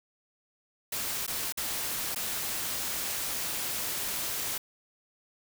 white noise with dropouts, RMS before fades -33 dBFS, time 0.92-4.58 s, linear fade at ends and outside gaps 5 ms, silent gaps 1.265-1.277 / 1.524-1.573 / 2.148-2.159 s, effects none

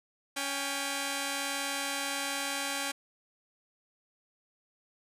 5% pulse tone pair together, 279.4 / 797.6 Hz, C#4 / G5, +14 / +30 cents, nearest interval octave + tritone, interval 1816 cents, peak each -23 dBFS, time 0.36-2.92 s, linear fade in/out 10 ms, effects resampled to 32000 Hz

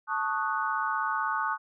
sine chord, D# half-diminished seventh, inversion second, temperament equal, 880 / 1108.7 / 1244.5 / 1480 Hz, A5 / C#6 / D#6 / F#6, 0 / 0 / 0 / 0 cents, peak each -32 dBFS, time 0.07-1.58 s, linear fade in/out 50 ms, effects none

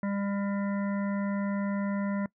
harmonic tone, 200 Hz, G3, 35 cents sharp, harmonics 1 / 3 / 5 / 7 / 9 / 10, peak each -28 / -38 / -42 / -45 / -47 / -48 dBFS, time 0.03-2.26 s, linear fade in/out 2 ms, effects noise-tail reverb RT60 0.1 s tail -22 dB re dry

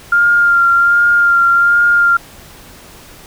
sine tone with vibrato, 1398 Hz, F6, 1 cent sharp, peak -7 dBFS, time 0.12-2.17 s, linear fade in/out 5 ms, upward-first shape sine, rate 1.3 Hz, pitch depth 20 cents each way, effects pink hiss -38 dBFS RMS until 3.26 s

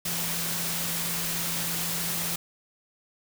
sine tone in noise, 169.1 Hz, E3, 44 cents sharp, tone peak -37 dBFS, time 0.05-2.36 s, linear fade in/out 5 ms, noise white, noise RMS -30 dBFS, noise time 0.05-2.36 s, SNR -10 dB, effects none

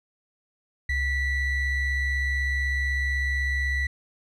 triangle ring-modulated tone, 1012 Hz, B5, 42 cents sharp, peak -18 dBFS, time 0.89-3.87 s, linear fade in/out 5 ms, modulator 944 Hz, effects none

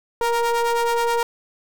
square ring-modulated tone, 233.1 Hz, A#3, in tune, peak -16 dBFS, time 0.21-1.23 s, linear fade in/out 2 ms, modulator 704 Hz, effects none

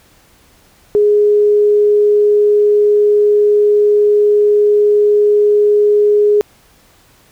sine tone, 415.9 Hz, G#4, 2 cents sharp, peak -7 dBFS, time 0.95-6.41 s, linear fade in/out 0 ms, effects pink hiss -49 dBFS RMS until 7.31 s

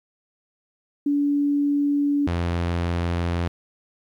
sine / sawtooth tone pair in turn, 287.1 / 86.05 Hz, D4 / F2, -39 / -25 cents, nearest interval octave + major sixth, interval 2086 cents, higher first, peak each -18 / -18 dBFS, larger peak neither, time 1.06-2.27 / 2.27-3.48 s, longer neither, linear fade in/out 5 ms, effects low-pass 4000 Hz 12 dB/octave + 10-bit

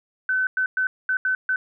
sine tone bursts at uneven times, 1518 Hz, F#6, 44 cents sharp, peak -19 dBFS, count 6, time 0.29-0.47 / 0.57-0.66 / 0.77-0.87 / 1.09-1.17 / 1.25-1.35 / 1.49-1.56 s, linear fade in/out 2 ms, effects none

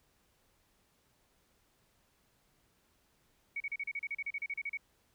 sine tone bursts, 2240 Hz, C#7, 18 cents sharp, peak -34 dBFS, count 16, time 3.56-4.773 s, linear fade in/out 5 ms, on 43 ms, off 35 ms, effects pink hiss -72 dBFS RMS until 5.14 s

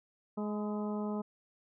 harmonic tone with a mistuned harmonic, 210 Hz, G#3, 19 cents sharp, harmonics 1 / 2 / 3 / 4 / 5 / 6, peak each -34 / -40 / -44 / -46 / -48 / -50 dBFS, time 0.37-1.22 s, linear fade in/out 10 ms, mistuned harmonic 5, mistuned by -45 cents, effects none

